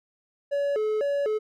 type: tone with vibrato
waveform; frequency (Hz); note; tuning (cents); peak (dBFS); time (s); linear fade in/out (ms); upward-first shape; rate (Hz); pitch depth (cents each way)
triangle; 493.9; B4; 0; -21; 0.51-1.39; 20; square; 2; 240
effects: none